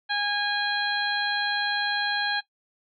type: harmonic tone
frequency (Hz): 820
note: G#5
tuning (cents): -22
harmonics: 1 / 2 / 3 / 4 / 5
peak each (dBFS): -30 / -27 / -35 / -33 / -31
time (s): 0.09-2.41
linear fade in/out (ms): 20
effects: noise-tail reverb RT60 0.1 s tail -17 dB re dry